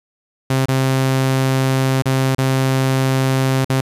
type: tone with dropouts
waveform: sawtooth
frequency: 132.5 Hz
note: C3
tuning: 22 cents sharp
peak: -10 dBFS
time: 0.5-3.81 s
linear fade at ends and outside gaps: 5 ms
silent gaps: 0.657-0.684 / 2.022-2.056 / 2.35-2.382 / 3.647-3.697 s
effects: resampled to 32000 Hz + 8-bit